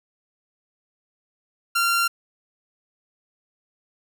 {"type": "tone", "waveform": "sawtooth", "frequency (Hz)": 1380, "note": "F6", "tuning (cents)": -21, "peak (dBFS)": -15, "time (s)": [1.75, 2.08], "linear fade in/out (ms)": 10, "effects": []}